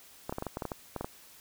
clicks, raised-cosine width 1 ms, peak -20 dBFS, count 12, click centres 0.295 / 0.325 / 0.384 / 0.424 / 0.467 / 0.571 / 0.622 / 0.653 / 0.718 / 0.963 / 1.01 / 1.045 s, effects white hiss -55 dBFS RMS until 1.4 s

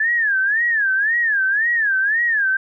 sine tone with vibrato, 1711 Hz, A6, 49 cents flat, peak -15 dBFS, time 0-2.57 s, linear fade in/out 5 ms, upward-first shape sine, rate 1.9 Hz, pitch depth 190 cents each way, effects none

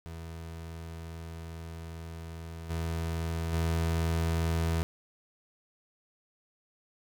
30% pulse tone with level steps, 82.41 Hz, E2, in tune, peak -37 / -28 / -24 dBFS, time 0.06-4.83 s, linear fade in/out 0 ms, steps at 2.69 / 3.52 s, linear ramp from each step 20 ms, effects none

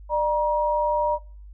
sine tone pair together, 599 / 950.9 Hz, D5 / A#5, +34 / +34 cents, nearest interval minor sixth, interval 800 cents, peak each -23 / -21 dBFS, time 0.09-1.19 s, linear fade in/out 50 ms, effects noise-tail reverb RT60 0.4 s tail -20 dB re dry + added 50 Hz sine -40 dBFS peak until 1.53 s

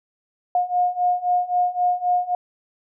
sine beating tone pair, 715 / 718.8 Hz, F5 / F5, +41 / +50 cents, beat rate 3.8 Hz, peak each -22 / -20 dBFS, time 0.55-2.35 s, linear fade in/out 2 ms, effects none

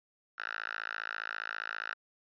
5% pulse tone with high-pass filter, 54.9 Hz, A1, 3 cents flat, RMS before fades -39 dBFS, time 0.38-1.94 s, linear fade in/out 5 ms, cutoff 1400 Hz, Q 5.4, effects resampled to 11025 Hz

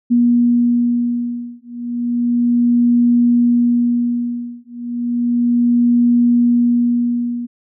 sine beating tone pair, 239.8 / 240.13 Hz, A#3 / B3, +49 / -48 cents, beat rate 0.33 Hz, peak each -15 dBFS, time 0.1-7.47 s, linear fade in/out 20 ms, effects none

